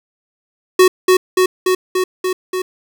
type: tone with echo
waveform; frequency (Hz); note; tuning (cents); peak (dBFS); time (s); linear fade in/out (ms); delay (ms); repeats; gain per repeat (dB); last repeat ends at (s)
square; 370; F#4; 0; -6; 0.79-0.88; 5; 290; 6; -2; 2.62
effects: 7-bit